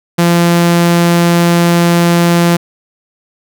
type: tone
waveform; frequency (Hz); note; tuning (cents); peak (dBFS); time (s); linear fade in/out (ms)
sawtooth; 171.6; F3; -30; -3; 0.18-2.57; 10
effects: none